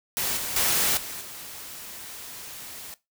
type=noise with level steps; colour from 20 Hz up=white; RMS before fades=-27 / -31 / -23 / -36 / -40 dBFS; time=0.17-2.94 s; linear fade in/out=0 ms; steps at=0.37 / 0.56 / 0.97 / 1.21 s; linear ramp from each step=2 ms; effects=noise-tail reverb RT60 0.2 s tail -18 dB re dry